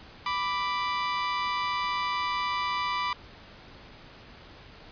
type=tone pair together; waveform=sawtooth; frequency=990 / 1175.2 Hz; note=B5 / D6; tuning=+4 / +1 cents; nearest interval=minor third; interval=297 cents; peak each=-26 / -26 dBFS; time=0.26-3.13 s; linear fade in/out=2 ms; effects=pink hiss -49 dBFS RMS until 4.91 s + resampled to 11025 Hz